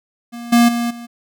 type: tone with level steps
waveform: square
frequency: 236.6 Hz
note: A#3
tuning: 26 cents sharp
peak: -29 / -9 / -18 / -31 dBFS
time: 0.32-1.07 s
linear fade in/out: 20 ms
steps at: 0.52 / 0.68 / 0.9 s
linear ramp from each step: 10 ms
effects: none